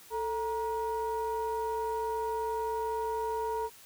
triangle ring-modulated tone, 250.9 Hz, B3, 28 cents sharp, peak -25 dBFS, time 0.1-3.7 s, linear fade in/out 50 ms, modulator 693 Hz, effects white hiss -54 dBFS RMS until 3.85 s

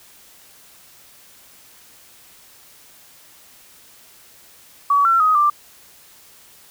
sine tone with pitch steps, 1136 / 1352 / 1256 / 1181 Hz, C#6 / E6 / D#6 / D6, +42 / +43 / +16 / +9 cents, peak -12 dBFS, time 4.9-5.5 s, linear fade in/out 5 ms, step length 150 ms, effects white hiss -48 dBFS RMS until 6.7 s

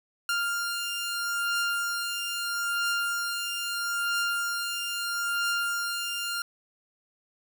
sawtooth beating tone pair, 1398 / 1398.77 Hz, F6 / F6, +1 / +2 cents, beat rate 0.77 Hz, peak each -30 / -25 dBFS, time 0.29-6.42 s, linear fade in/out 2 ms, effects none

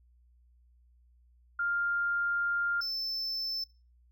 sine / triangle tone pair in turn, 1400 / 5286 Hz, F6 / E8, +4 / +4 cents, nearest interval octave + major seventh, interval 2300 cents, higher second, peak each -28 / -31 dBFS, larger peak first, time 1.59-2.81 / 2.81-3.64 s, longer first, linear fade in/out 5 ms, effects noise-tail reverb RT60 0.3 s tail -20 dB re dry + added 60 Hz sine -60 dBFS peak until 4.11 s

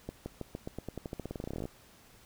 accelerating click train, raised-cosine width 2 ms, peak -24 dBFS, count 25, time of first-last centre 0.09-1.654 s, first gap 170 ms, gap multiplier 0.9, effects pink hiss -59 dBFS RMS until 2.25 s

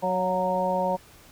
harmonic tone with a mistuned harmonic, 185 Hz, F#3, in tune, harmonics 1 / 2 / 3 / 4 / 5, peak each -31 / -37 / -26 / -30 / -27 dBFS, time 0.02-0.97 s, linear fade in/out 20 ms, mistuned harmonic 4, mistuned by -34 cents, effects pink hiss -52 dBFS RMS until 1.31 s

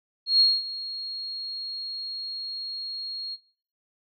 sine tone with ADSR envelope, 4281 Hz, C8, 39 cents sharp, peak -14 dBFS, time 0.26-3.37 s, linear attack 140 ms, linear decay 220 ms, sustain -17 dB, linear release 34 ms, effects noise-tail reverb RT60 0.5 s tail -20 dB re dry + AAC 48 kbps

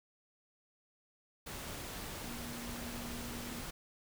sine tone in noise, 238.2 Hz, A#3, 38 cents sharp, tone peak -45 dBFS, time 2.23-3.62 s, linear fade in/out 10 ms, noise pink, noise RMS -44 dBFS, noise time 1.46-3.71 s, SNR -4 dB, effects none

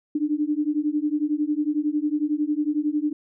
sine beating tone pair, 293.7 / 304.7 Hz, D4 / D#4, 0 / -36 cents, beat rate 11 Hz, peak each -24 dBFS, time 0.15-3.13 s, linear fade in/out 5 ms, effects none

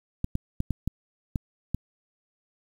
clicks, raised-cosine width 5 ms, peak -14 dBFS, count 7, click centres 0.244 / 0.354 / 0.604 / 0.707 / 0.876 / 1.358 / 1.746 s, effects 8-bit

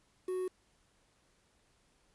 triangle tone with quantisation, 369.4 Hz, F#4, 3 cents flat, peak -31 dBFS, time 0.28-0.48 s, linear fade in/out 5 ms, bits 9, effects pink hiss -71 dBFS RMS until 2.14 s + resampled to 24000 Hz

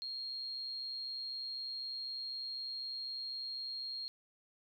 sine tone, 4244 Hz, C8, 24 cents sharp, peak -39 dBFS, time 0.02-4.08 s, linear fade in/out 0 ms, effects 12-bit

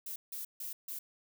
violet noise bursts at uneven times, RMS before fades -41 dBFS, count 4, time 0.06-0.16 / 0.32-0.45 / 0.6-0.73 / 0.88-0.99 s, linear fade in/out 5 ms, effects none

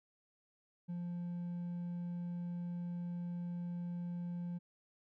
triangle tone with hard clipping, 174.61 Hz, F3, in tune, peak -39 dBFS, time 0.88-4.59 s, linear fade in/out 20 ms, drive 5 dB, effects none

